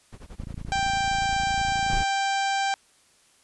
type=noise with tremolo; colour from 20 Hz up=brown; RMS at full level=-38 dBFS; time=0.12-1.98 s; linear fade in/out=10 ms; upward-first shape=sine; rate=11 Hz; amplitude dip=100%
type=click train; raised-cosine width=5 ms; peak=-24 dBFS; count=46; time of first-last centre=0.4-2.007 s; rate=28 Hz
type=harmonic tone; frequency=786 Hz; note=G5; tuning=4 cents sharp; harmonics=1 / 2 / 3 / 4 / 5 / 6 / 7 / 8 / 9 / 10; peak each=-24 / -30 / -34 / -36 / -38 / -40 / -41 / -42 / -43 / -44 dBFS; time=0.72-2.74 s; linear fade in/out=0 ms
type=noise; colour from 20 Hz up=brown; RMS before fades=-29 dBFS; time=1.89-2.04 s; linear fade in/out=10 ms
effects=white hiss -60 dBFS RMS until 3.43 s + resampled to 24000 Hz